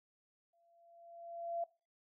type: tone with exponential growth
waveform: sine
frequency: 681 Hz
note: F5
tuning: 44 cents flat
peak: -34 dBFS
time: 0.53-1.64 s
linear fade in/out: 5 ms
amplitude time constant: 240 ms
effects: noise-tail reverb RT60 0.3 s tail -20 dB re dry